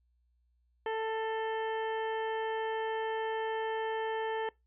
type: harmonic tone with a mistuned harmonic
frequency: 443.3 Hz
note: A4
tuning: 13 cents sharp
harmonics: 1 / 2 / 3 / 4 / 5 / 6 / 7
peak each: -33 / -36 / -50 / -42 / -51 / -54 / -49 dBFS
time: 0.86-4.49 s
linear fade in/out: 2 ms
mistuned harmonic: 5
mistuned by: -41 cents
effects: noise-tail reverb RT60 0.2 s tail -23 dB re dry + added 60 Hz sine -69 dBFS peak until 4.66 s